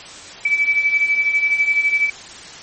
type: beating tone pair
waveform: sine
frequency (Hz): 2295 / 2307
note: D7 / D7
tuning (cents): -40 / -31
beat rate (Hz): 12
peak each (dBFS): -21 / -15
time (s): 0.45-2.1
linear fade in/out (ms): 5
effects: white hiss -36 dBFS RMS until 2.62 s + MP3 32 kbps